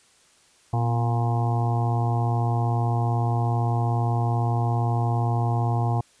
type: harmonic tone with a mistuned harmonic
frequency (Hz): 117.6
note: A#2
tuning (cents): +16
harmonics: 1 / 2 / 3 / 4 / 6 / 7 / 8 / 9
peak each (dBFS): -21 / -35 / -35 / -38 / -31 / -32 / -37 / -38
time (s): 0.73-6.01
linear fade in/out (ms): 5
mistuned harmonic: 2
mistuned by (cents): +90
effects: white hiss -58 dBFS RMS until 6.2 s + resampled to 22050 Hz